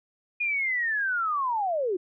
sine linear sweep, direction down, 2461 to 341.2 Hz, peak -24 dBFS, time 0.4-1.97 s, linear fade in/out 10 ms, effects none

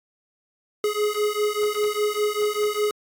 square beating tone pair, 417.2 / 422.2 Hz, G#4 / G#4, +8 / +29 cents, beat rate 5 Hz, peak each -25 dBFS, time 0.84-2.91 s, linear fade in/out 2 ms, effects AAC 64 kbps

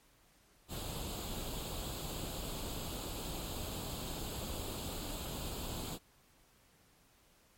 pink noise with comb filter, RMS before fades -41 dBFS, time 0.68-5.99 s, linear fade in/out 50 ms, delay 0.26 ms, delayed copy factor +0.7, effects pink hiss -67 dBFS RMS until 7.57 s + MP3 64 kbps

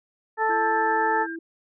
harmonic tone, 440 Hz, A4, in tune, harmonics 1 / 2 / 3 / 4, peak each -27 / -22 / -30 / -27 dBFS, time 0.37-1.27 s, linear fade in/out 50 ms
sine tone with pitch glide, 337 to 330.3 Hz, E4 to E4, +38 to +4 cents, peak -32 dBFS, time 0.49-1.39 s, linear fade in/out 5 ms, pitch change -34 cents, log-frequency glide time 0.64-0.92 s
sine tone with tremolo, 1600 Hz, G6, 35 cents sharp, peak -31 dBFS, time 0.5-1.36 s, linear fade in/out 5 ms, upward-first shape triangle, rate 7.9 Hz, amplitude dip 50%
effects none

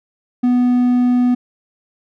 triangle tone, 246.9 Hz, B3, in tune, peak -9 dBFS, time 0.43-1.35 s, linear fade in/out 10 ms, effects none

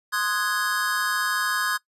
square chord, Ab dominant seventh, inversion first, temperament equal, 1046.5 / 1244.5 / 1480 / 1661.2 Hz, C6 / Eb6 / Gb6 / Ab6, 0 / 0 / 0 / 0 cents, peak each -31 / -30 / -30 / -26 dBFS, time 0.12-1.78 s, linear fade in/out 20 ms, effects noise-tail reverb RT60 0.1 s tail -21 dB re dry + resampled to 32000 Hz

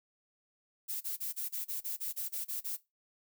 violet noise bursts, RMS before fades -37 dBFS, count 12, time 0.88-2.77 s, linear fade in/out 20 ms, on 130 ms, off 30 ms, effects noise-tail reverb RT60 0.2 s tail -17 dB re dry

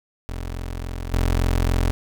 25% pulse tone with level steps, 43.53 Hz, F1, 5 cents flat, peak -24 / -14 dBFS, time 0.29-1.91 s, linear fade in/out 0 ms, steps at 1.13 s, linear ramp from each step 5 ms, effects none

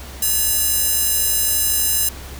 square tone with high-pass filter, 569 Hz, C#5, 45 cents sharp, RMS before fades -18 dBFS, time 0.22-2.09 s, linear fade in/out 5 ms, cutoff 9100 Hz, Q 0.61, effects added 66 Hz sine -34 dBFS peak until 2.39 s + pink hiss -37 dBFS RMS until 2.39 s

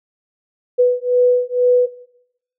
sine beating tone pair, 493.5 / 495.6 Hz, B4 / B4, -1 / +6 cents, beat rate 2.1 Hz, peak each -14 dBFS, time 0.78-1.87 s, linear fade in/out 20 ms, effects noise-tail reverb RT60 0.8 s tail -18 dB re dry

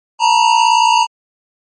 square tone pair together, 900.4 / 959 Hz, A5 / A#5, +40 / +49 cents, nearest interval minor second, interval 109 cents, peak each -12 dBFS, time 0.19-1.07 s, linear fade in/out 50 ms, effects low-pass 8000 Hz 12 dB/octave + MP3 32 kbps

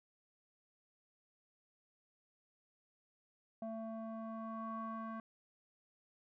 square tone with low-pass filter sweep, 223.4 Hz, A3, 27 cents sharp, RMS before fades -44 dBFS, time 3.62-5.2 s, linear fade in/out 2 ms, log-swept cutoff 760 to 1300 Hz, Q 6.1, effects none

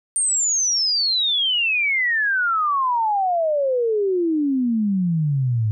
sine exponential sweep, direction down, 8930 to 104.7 Hz, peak -17 dBFS, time 0.16-5.71 s, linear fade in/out 0 ms, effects none

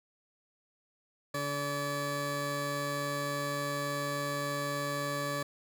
20% pulse tone pair together, 143.5 / 574 Hz, D3 / D5, -40 / -40 cents, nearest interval 2 octaves, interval 2400 cents, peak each -32 / -29 dBFS, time 1.34-5.43 s, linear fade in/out 5 ms, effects none

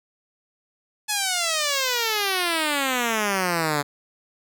5% pulse exponential sweep, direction down, 859 to 141.7 Hz, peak -10 dBFS, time 1.08-3.83 s, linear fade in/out 20 ms, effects none

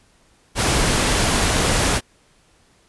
pink noise, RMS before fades -18 dBFS, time 0.55-2.01 s, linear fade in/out 50 ms, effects pink hiss -57 dBFS RMS until 2.88 s + resampled to 24000 Hz

